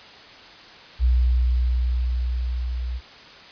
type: tone with level ramp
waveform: sine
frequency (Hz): 61.5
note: B1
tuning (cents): -7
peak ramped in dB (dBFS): -14 to -25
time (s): 0.99-3.01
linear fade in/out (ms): 50
effects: white hiss -44 dBFS RMS until 3.51 s + resampled to 11025 Hz